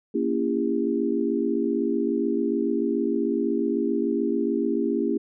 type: chord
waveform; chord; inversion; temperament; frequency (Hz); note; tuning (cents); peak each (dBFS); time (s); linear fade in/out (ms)
sine; A# diminished seventh; none; just; 233.1 / 279.7 / 335.6 / 402.8; A#3 / C#4 / E4 / G4; 0 / +16 / +31 / +47; -27; 0.14-5.18; 10
effects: none